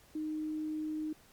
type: tone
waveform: sine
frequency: 309.1 Hz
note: D#4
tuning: 11 cents flat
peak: -34 dBFS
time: 0.15-1.13 s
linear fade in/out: 5 ms
effects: pink hiss -62 dBFS RMS until 1.32 s + Opus 48 kbps